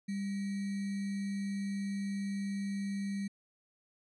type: tone with sample-and-hold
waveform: sine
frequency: 198.5 Hz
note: G3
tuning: 22 cents sharp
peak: -33 dBFS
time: 0.08-3.28 s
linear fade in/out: 10 ms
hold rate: 2100 Hz
effects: resampled to 24000 Hz